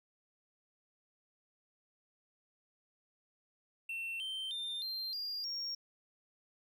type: tone with pitch steps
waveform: triangle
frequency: 2700 / 3119 / 3604 / 4164 / 4811 / 5558 Hz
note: E7 / G7 / A7 / C8 / D8 / F8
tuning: +41 / -9 / +41 / -9 / +41 / -9 cents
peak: -36 dBFS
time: 3.89-5.75 s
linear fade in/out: 5 ms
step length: 310 ms
effects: none